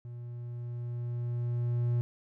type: tone with level ramp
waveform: triangle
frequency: 120.1 Hz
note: B2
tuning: 48 cents flat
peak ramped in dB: -38 to -23 dBFS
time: 0.05-2.01 s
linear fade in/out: 0 ms
effects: none